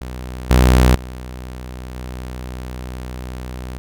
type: tone with level steps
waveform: sawtooth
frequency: 62.7 Hz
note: B1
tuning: 27 cents sharp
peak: -23 / -5 / -25 / -23 dBFS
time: 0.01-3.78 s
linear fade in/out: 0 ms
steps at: 0.5 / 0.95 / 1.95 s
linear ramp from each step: 5 ms
effects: none